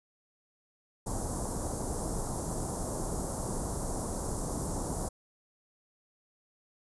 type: band-stop noise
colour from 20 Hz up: pink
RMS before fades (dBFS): -34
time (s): 1.06-5.09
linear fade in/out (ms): 10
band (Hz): 1000 to 7000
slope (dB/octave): 24
effects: resampled to 24000 Hz